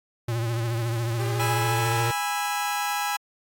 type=tone with vibrato; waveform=square; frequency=116.3 Hz; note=A#2; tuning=4 cents flat; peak=-25 dBFS; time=0.28-2.11 s; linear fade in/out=5 ms; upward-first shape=triangle; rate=14 Hz; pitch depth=73 cents each way
type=linear sweep; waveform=sawtooth; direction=up; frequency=394.2 to 467 Hz; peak=-28 dBFS; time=1.19-2.12 s; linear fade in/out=10 ms
type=chord; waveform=sawtooth; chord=E major; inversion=first; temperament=just; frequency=824.1 / 988.9 / 1318.5 Hz; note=G#5 / B5 / E6; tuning=-14 / +2 / 0 cents; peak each=-23 / -28 / -28 dBFS; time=1.39-3.17 s; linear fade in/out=10 ms
effects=AAC 64 kbps